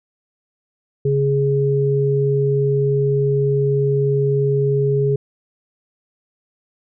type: tone pair together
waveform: sine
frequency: 138.59 / 415.3 Hz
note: C#3 / G#4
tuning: 0 / 0 cents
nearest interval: octave + perfect fifth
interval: 1900 cents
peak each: -17 dBFS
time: 1.05-5.16 s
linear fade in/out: 5 ms
effects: none